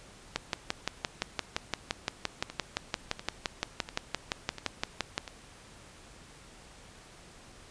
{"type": "two click trains", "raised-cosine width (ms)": 0.2, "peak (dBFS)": [-11, -22], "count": [29, 5], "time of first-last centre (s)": [[0.36, 5.179], [2.5, 5.278]], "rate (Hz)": [5.81, 1.44], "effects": ["pink hiss -53 dBFS RMS until 7.7 s", "resampled to 22050 Hz"]}